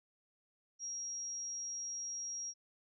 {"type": "tone", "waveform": "sine", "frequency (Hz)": 5640, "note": "F8", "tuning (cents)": 16, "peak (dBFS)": -39, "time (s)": [0.79, 2.54], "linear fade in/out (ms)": 50, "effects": []}